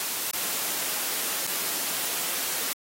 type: noise with dropouts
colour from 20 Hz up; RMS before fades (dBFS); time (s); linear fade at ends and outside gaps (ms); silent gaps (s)
white; -29; 0-2.73; 1; 0.311-0.333 / 1.467-1.473
effects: high-pass 200 Hz 12 dB/octave + AAC 48 kbps